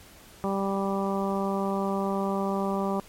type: harmonic tone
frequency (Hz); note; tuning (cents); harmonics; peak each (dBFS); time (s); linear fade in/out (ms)
196; G3; 0; 1 / 2 / 3 / 4 / 5 / 6; -28 / -31 / -33 / -34 / -35 / -36; 0.44-3; 0
effects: pink hiss -51 dBFS RMS until 3.08 s + MP3 64 kbps